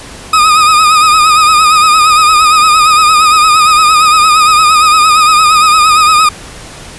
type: tone with vibrato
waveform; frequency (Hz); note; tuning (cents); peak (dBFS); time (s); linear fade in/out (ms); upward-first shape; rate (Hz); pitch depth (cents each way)
40% pulse; 1244.5; D#6; 0; -3; 0.33-6.29; 5; sine; 8.7; 57
effects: pink hiss -29 dBFS RMS until 6.98 s + resampled to 24000 Hz